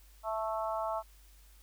harmonic tone, 220 Hz, A3, in tune, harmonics 3 / 4 / 5 / 6, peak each -35 / -37 / -39 / -41 dBFS, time 0.23-1.03 s, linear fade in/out 50 ms, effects added 50 Hz sine -56 dBFS peak until 1.62 s + white hiss -64 dBFS RMS until 1.62 s

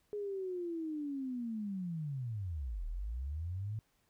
sine linear two-way sweep, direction down then up, 419.5 to 36.6 to 111.6 Hz, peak -36 dBFS, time 0.13-3.79 s, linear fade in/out 0 ms, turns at 2.86 s, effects pink hiss -75 dBFS RMS until 4.09 s

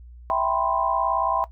sine chord, C major seventh, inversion first, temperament equal, 659.3 / 784 / 987.8 / 1046.5 Hz, E5 / G5 / B5 / C6, 0 / 0 / 0 / 0 cents, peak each -26 dBFS, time 0.3-1.44 s, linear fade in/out 0 ms, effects noise-tail reverb RT60 0.1 s tail -17 dB re dry + added 60 Hz sine -41 dBFS peak until 1.51 s

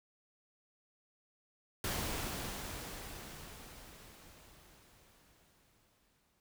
pink noise with exponential decay, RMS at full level -36 dBFS, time 1.84-6.4 s, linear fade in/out 1 ms, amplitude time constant 990 ms, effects none

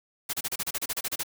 white noise bursts, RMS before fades -30 dBFS, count 13, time 0.29-1.234 s, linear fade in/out 10 ms, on 44 ms, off 31 ms, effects none

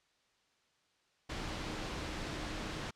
sine tone in noise, 311.1 Hz, D#4, in tune, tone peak -49 dBFS, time 1.37-2.81 s, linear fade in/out 10 ms, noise pink, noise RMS -40 dBFS, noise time 1.29-2.91 s, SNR -12 dB, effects white hiss -73 dBFS RMS until 2.95 s + low-pass 5000 Hz 12 dB/octave

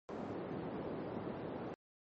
white band-pass noise, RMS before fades -43 dBFS, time 0.09-1.74 s, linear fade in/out 0 ms, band 150 to 450 Hz, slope 12 dB/octave, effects MP3 32 kbps

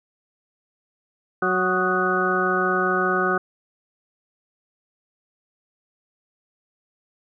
harmonic tone with a mistuned harmonic, 185 Hz, F#3, in tune, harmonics 1 / 2 / 3 / 4 / 6 / 7 / 8, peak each -29 / -24 / -31 / -28 / -32 / -24 / -24 dBFS, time 1.42-3.38 s, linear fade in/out 5 ms, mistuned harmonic 7, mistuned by -65 cents, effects none

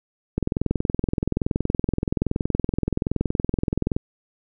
click train, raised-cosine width 3 ms, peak -8 dBFS, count 77, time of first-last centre 0.38-3.965 s, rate 21.2 Hz, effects none

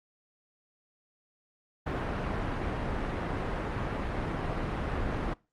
pink low-pass noise, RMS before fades -32 dBFS, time 1.86-5.34 s, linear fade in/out 10 ms, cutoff 1700 Hz, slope 12 dB/octave, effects noise-tail reverb RT60 0.3 s tail -23 dB re dry + Opus 32 kbps

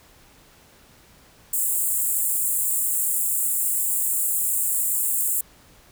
pink high-pass noise, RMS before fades -23 dBFS, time 1.53-5.41 s, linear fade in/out 5 ms, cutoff 7400 Hz, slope 96 dB/octave, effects pink hiss -53 dBFS RMS until 5.91 s

